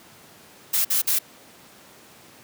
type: noise bursts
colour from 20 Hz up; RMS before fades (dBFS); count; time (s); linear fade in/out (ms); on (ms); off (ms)
blue; -21; 3; 0.73-1.19; 10; 120; 50
effects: pink hiss -49 dBFS RMS until 2.43 s + high-pass 150 Hz 12 dB/octave